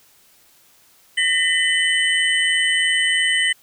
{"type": "tone cluster", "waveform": "sine", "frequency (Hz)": [1834, 1997, 3020, 8520], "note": ["A#6", "B6", "F#7", "C9"], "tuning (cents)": [-29, 19, 35, 30], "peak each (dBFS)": [-22, -19, -20, -28], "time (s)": [1.17, 3.53], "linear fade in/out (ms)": 10, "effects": ["white hiss -54 dBFS RMS until 3.62 s"]}